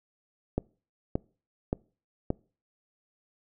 click train, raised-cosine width 2 ms, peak -13 dBFS, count 4, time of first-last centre 0.58-2.304 s, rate 1.74 Hz, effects noise-tail reverb RT60 0.4 s tail -25 dB re dry

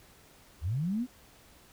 sine linear sweep, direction up, 67.3 to 261.6 Hz, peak -28 dBFS, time 0.61-1.07 s, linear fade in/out 50 ms, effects pink hiss -58 dBFS RMS until 1.72 s

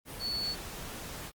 sine tone in noise, 4435 Hz, C#8, in tune, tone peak -31 dBFS, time 0.19-0.56 s, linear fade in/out 50 ms, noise pink, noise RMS -42 dBFS, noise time 0.05-1.32 s, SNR +8 dB, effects Opus 32 kbps

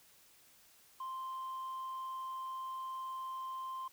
sine tone, 1046.5 Hz, C6, in tune, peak -37 dBFS, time 1-3.88 s, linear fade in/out 5 ms, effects tanh soft clip ceiling -38 dBFS + white hiss -64 dBFS RMS until 3.92 s

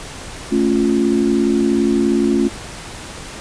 sine chord, A augmented, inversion none, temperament equal, 220 / 277.2 / 349.2 Hz, A3 / C#4 / E#4, 0 / 0 / 0 cents, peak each -17 dBFS, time 0.51-2.49 s, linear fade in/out 20 ms, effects pink hiss -32 dBFS RMS until 3.4 s + resampled to 22050 Hz

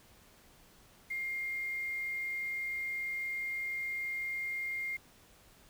sine tone with quantisation, 2119 Hz, C7, 21 cents sharp, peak -34 dBFS, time 1.1-4.97 s, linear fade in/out 10 ms, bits 9, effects pink hiss -61 dBFS RMS until 5.69 s

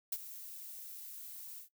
violet noise with ADSR envelope, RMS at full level -34 dBFS, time 0.12-1.69 s, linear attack 5 ms, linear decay 44 ms, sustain -14 dB, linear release 110 ms, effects noise-tail reverb RT60 0.1 s tail -17 dB re dry

